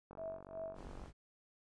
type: click train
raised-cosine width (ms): 1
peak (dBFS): -38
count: 46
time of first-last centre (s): 0.11-1.059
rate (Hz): 47.4
type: tone with tremolo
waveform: sine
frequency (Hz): 650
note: E5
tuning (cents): -24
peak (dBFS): -40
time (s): 0.18-0.79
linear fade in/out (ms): 0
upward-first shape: sine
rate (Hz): 2.8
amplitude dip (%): 100
type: noise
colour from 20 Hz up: brown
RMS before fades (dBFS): -50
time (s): 0.74-1.13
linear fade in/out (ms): 50
effects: resampled to 22050 Hz